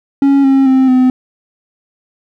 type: tone with pitch steps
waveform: triangle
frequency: 277.2 / 269.8 / 262.6 / 255.5 Hz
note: C#4 / C#4 / C4 / C4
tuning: 0 / -47 / +6 / -41 cents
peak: -4 dBFS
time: 0.22-1.1 s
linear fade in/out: 2 ms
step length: 220 ms
effects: none